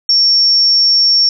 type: tone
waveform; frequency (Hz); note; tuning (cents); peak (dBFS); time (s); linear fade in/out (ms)
sine; 5480; F8; -34; -7; 0.09-1.29; 2
effects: none